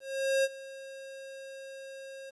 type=tone with ADSR envelope; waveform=square; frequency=539 Hz; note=C#5; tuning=49 cents flat; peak=-24 dBFS; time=0-2.31 s; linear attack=440 ms; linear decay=39 ms; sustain=-19 dB; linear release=20 ms; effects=resampled to 24000 Hz + 11-bit